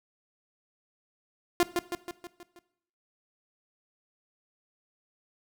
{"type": "tone with echo", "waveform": "sawtooth", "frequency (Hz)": 349.7, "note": "F4", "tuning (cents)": 2, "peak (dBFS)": -16, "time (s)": [1.6, 1.63], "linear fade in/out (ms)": 0, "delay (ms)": 160, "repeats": 6, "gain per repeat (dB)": -5, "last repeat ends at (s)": 2.59, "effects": ["noise-tail reverb RT60 0.7 s tail -17 dB re dry"]}